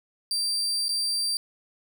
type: tone with dropouts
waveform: 35% pulse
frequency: 4699 Hz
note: D8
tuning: in tune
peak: -23 dBFS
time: 0.31-1.37 s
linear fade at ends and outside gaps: 1 ms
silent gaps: 0.883-0.891 s
effects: none